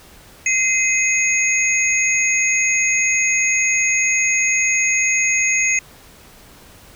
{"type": "tone cluster", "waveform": "sine", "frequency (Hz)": [2062, 2527, 6630], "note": ["C7", "D#7", "G#8"], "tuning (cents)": [-26, 26, -4], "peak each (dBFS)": -19, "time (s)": [0.46, 5.79], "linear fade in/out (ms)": 2, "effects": ["pink hiss -45 dBFS RMS until 6.95 s"]}